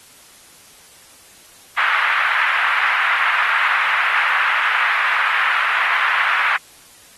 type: band-pass noise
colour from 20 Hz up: pink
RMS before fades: -18 dBFS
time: 1.77-6.57 s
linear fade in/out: 10 ms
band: 1200 to 2200 Hz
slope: 24 dB/octave
effects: white hiss -46 dBFS RMS until 7.17 s + AAC 32 kbps